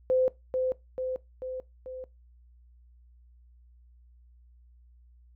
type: tone with echo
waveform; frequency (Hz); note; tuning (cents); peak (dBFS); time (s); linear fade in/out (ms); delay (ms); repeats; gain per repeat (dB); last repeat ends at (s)
sine; 514; C5; -31; -21; 0.1-0.28; 0; 440; 4; -4; 2.04
effects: noise-tail reverb RT60 0.2 s tail -20 dB re dry + added 60 Hz sine -54 dBFS peak until 5.35 s